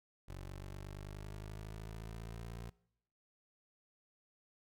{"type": "linear sweep", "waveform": "20% pulse", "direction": "up", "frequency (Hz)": [46.35, 58.27], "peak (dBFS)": -40, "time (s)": [0.28, 2.7], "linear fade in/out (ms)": 10, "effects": ["noise-tail reverb RT60 0.8 s tail -23 dB re dry"]}